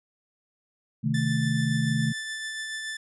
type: chord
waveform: sine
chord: A diminished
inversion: first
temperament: equal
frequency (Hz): 130.81 / 155.56 / 220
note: C3 / Eb3 / A3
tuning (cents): 0 / 0 / 0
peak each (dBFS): -27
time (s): 1.03-2.13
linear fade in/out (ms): 20
type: tone with tremolo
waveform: sawtooth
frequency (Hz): 1760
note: A6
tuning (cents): 0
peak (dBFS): -27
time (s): 1.14-2.97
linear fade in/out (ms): 5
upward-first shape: triangle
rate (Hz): 7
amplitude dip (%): 30
effects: resampled to 24000 Hz